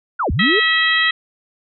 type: linear two-way sweep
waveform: sine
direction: down then up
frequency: 1516 to 55 to 457.1 Hz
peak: -16 dBFS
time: 0.19-0.6 s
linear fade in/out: 10 ms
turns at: 0.31 s
type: harmonic tone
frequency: 646 Hz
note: E5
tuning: 35 cents flat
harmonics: 2 / 3 / 4 / 5 / 6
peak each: -23 / -15 / -24 / -20 / -24 dBFS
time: 0.39-1.11 s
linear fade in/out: 5 ms
effects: none